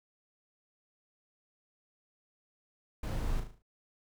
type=noise with echo; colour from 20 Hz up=brown; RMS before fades=-35 dBFS; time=3.03-3.4 s; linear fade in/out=5 ms; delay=37 ms; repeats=6; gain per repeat=-6 dB; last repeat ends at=3.622 s; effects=none